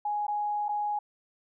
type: tone with dropouts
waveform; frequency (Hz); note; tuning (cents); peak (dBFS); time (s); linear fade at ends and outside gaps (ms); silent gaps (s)
sine; 832; G#5; +3; -27; 0.05-0.99; 5; 0.268-0.28 / 0.684-0.69
effects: none